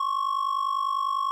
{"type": "ring-modulated tone", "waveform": "triangle", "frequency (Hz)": 1097, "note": "C#6", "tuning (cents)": -18, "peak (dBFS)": -19, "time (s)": [0, 1.31], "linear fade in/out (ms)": 0, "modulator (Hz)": 25, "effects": []}